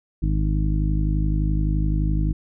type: harmonic tone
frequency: 51.7 Hz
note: G#1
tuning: 7 cents flat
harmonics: 1 / 2 / 3 / 4 / 5 / 6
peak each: -20 / -28 / -25 / -33 / -35 / -31 dBFS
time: 0.22-2.33 s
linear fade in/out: 10 ms
effects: none